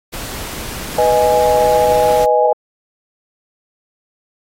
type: noise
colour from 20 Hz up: pink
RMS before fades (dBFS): -26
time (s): 0.12-2.26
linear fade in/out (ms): 20
type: chord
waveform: sine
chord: G# minor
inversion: first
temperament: equal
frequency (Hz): 493.9 / 622.3 / 830.6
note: B4 / D#5 / G#5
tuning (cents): 0 / 0 / 0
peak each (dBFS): -14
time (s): 0.98-2.53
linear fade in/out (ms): 5
effects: AAC 48 kbps